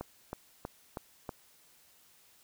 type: click train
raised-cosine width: 1 ms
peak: -23 dBFS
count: 5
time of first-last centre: 0.01-1.292 s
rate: 3.12 Hz
effects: white hiss -63 dBFS RMS until 2.43 s